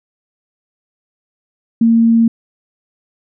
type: tone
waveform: sine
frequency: 229.1 Hz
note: A#3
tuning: 30 cents flat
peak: -7 dBFS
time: 1.81-2.28 s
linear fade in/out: 5 ms
effects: none